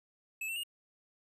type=tone with pitch steps; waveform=square; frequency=2603 / 2697 / 2848 Hz; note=E7 / E7 / F7; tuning=-22 / +39 / +33 cents; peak=-36 dBFS; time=0.41-0.635 s; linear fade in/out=5 ms; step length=75 ms; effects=none